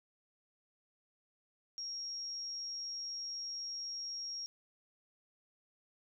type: tone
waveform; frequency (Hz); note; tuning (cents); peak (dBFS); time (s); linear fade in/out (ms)
sine; 5588; F8; 0; -39; 1.78-4.46; 0
effects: none